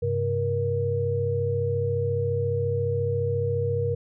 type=tone cluster; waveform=sine; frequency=100 / 134.4 / 474.1 Hz; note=G2 / C3 / A#4; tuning=+35 / +47 / +29 cents; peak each=-27 / -30 / -25 dBFS; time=0.02-3.95 s; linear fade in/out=10 ms; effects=none